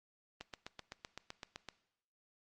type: click train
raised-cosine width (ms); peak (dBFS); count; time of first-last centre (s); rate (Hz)
0.2; -27; 11; 0.41-1.687; 7.83
effects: noise-tail reverb RT60 0.8 s tail -18 dB re dry + Opus 32 kbps